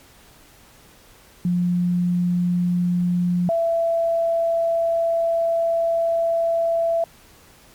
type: tone pair in turn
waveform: sine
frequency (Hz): 176.9 / 667.9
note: F3 / E5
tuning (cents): +23 / +23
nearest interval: octave + major seventh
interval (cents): 2300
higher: second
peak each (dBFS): -17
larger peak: neither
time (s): 1.45-3.49 / 3.49-7.04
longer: second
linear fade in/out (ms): 2
effects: pink hiss -50 dBFS RMS until 7.74 s + MP3 96 kbps